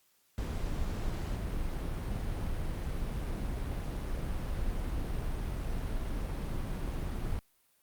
brown noise, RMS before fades -34 dBFS, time 0.38-7.39 s, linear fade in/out 0 ms, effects white hiss -70 dBFS RMS until 7.82 s + Opus 48 kbps

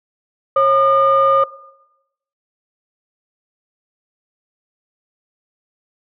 sine tone pair together, 544 / 1213.5 Hz, C#5 / D#6, -33 / -44 cents, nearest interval octave + major second, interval 1389 cents, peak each -12 dBFS, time 0.56-1.44 s, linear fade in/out 5 ms, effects noise-tail reverb RT60 0.9 s tail -19 dB re dry + tanh soft clip ceiling -4 dBFS

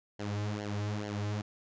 sawtooth tone with flanger, 103.83 Hz, G#2, in tune, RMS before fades -35 dBFS, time 0.19-1.42 s, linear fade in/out 10 ms, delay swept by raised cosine 0.8 to 4.3 ms, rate 2.3 Hz, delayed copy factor -0.85, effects resampled to 16000 Hz

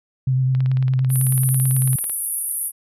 sine tone with vibrato, 130 Hz, C3, 11 cents flat, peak -15 dBFS, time 0.27-1.96 s, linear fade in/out 5 ms, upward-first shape triangle, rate 9.6 Hz, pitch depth 30 cents each way
click train, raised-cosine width 0.3 ms, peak -21 dBFS, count 29, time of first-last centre 0.55-2.097 s, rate 18.1 Hz
white band-pass noise, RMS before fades -25 dBFS, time 1.09-2.72 s, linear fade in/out 50 ms, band 9500 to 12000 Hz, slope 96 dB/octave
effects none

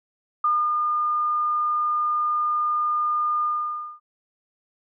sine tone with ADSR envelope, 1213 Hz, D#6, 44 cents flat, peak -17 dBFS, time 0.44-4 s, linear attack 5 ms, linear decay 250 ms, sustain -3 dB, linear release 560 ms, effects none

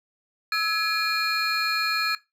triangle tone cluster, 1305 / 1679 / 2411 / 4238 Hz, E6 / G#6 / D7 / C8, -18 / +18 / +45 / +21 cents, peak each -26 dBFS, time 0.52-2.15 s, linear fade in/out 2 ms, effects noise-tail reverb RT60 0.2 s tail -18 dB re dry

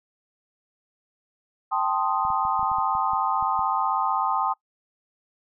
sine chord, A half-diminished seventh, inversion third, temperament equal, 784 / 880 / 1046.5 / 1244.5 Hz, G5 / A5 / C6 / Eb6, 0 / 0 / 0 / 0 cents, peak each -27 dBFS, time 1.71-4.54 s, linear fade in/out 20 ms
clicks, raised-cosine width 5 ms, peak -31 dBFS, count 11, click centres 2.251 / 2.303 / 2.452 / 2.594 / 2.63 / 2.716 / 2.785 / 2.952 / 3.134 / 3.426 / 3.592 s
effects noise-tail reverb RT60 0.1 s tail -22 dB re dry

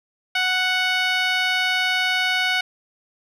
10% pulse tone with band-pass filter, 740 Hz, F#5, in tune, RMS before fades -21 dBFS, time 0.35-2.61 s, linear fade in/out 5 ms, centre 1900 Hz, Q 0.79, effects none

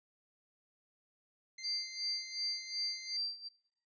15% pulse tone, 2083 Hz, C7, 8 cents flat, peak -39 dBFS, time 1.58-3.17 s, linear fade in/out 5 ms
sine tone with tremolo, 4699 Hz, D8, in tune, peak -33 dBFS, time 1.63-3.49 s, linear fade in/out 20 ms, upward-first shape sine, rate 2.7 Hz, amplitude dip 90%
effects noise-tail reverb RT60 0.7 s tail -23 dB re dry + resampled to 16000 Hz

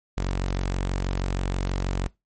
sawtooth tone, 46.25 Hz, F#1, in tune, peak -20 dBFS, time 0.17-2.08 s, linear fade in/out 10 ms, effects noise-tail reverb RT60 0.2 s tail -22 dB re dry + MP3 32 kbps

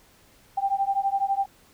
sine beating tone pair, 782 / 794 Hz, G5 / G5, -4 / +22 cents, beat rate 12 Hz, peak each -25 dBFS, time 0.57-1.46 s, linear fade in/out 10 ms, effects pink hiss -57 dBFS RMS until 1.73 s

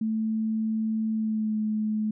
sine tone with pitch glide, 220 to 214.9 Hz, A3 to A3, 0 to -41 cents, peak -24 dBFS, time 0.01-2.11 s, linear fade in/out 5 ms, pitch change -41 cents, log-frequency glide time 1.12-1.58 s, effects none

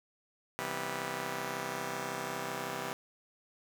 5% pulse chord, C major seventh, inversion none, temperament just, 130.81 / 163.52 / 196.22 / 245.3 Hz, C3 / E3 / G3 / B3, 0 / -14 / +2 / -12 cents, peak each -31 dBFS, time 0.59-2.93 s, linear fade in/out 0 ms, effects none

